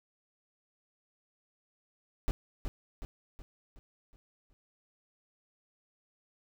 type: noise with echo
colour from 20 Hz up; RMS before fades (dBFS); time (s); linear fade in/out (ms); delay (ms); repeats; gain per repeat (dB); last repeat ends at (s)
brown; -28; 2.28-2.31; 0; 370; 6; -6; 4.53
effects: none